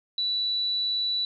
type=tone; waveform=sine; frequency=3951 Hz; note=B7; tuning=in tune; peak=-24 dBFS; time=0.18-1.25 s; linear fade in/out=2 ms; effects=none